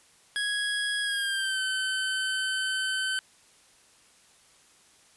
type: tone with pitch glide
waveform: 25% pulse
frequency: 1661.2 to 1532.2 Hz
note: G#6 to G6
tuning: 0 to -40 cents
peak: -23 dBFS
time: 0.36-3.19 s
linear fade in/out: 0 ms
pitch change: -140 cents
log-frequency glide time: 1.02-1.61 s
effects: white hiss -59 dBFS RMS until 5.16 s + resampled to 24000 Hz